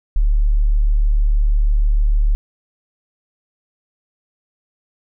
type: tone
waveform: sine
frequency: 36.81 Hz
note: D1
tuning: 5 cents sharp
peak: -11 dBFS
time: 0.16-2.35 s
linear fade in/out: 0 ms
effects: none